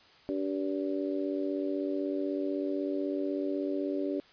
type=harmonic tone; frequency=96.1 Hz; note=G2; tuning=34 cents flat; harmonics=3 / 4 / 5 / 6; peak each=-32 / -34 / -43 / -37 dBFS; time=0.29-4.2 s; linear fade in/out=0 ms; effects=white hiss -58 dBFS RMS until 4.32 s + resampled to 11025 Hz